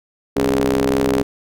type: ring-modulated tone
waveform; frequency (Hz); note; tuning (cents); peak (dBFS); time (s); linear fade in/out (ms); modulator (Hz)
sawtooth; 65; C2; -11; -8; 0.36-1.23; 10; 346
effects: none